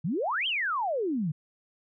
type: exponential two-way sweep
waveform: sine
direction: up then down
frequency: 141.5 to 3280 to 141.5 Hz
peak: -26 dBFS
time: 0.04-1.32 s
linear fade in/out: 10 ms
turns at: 0.47 s
effects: none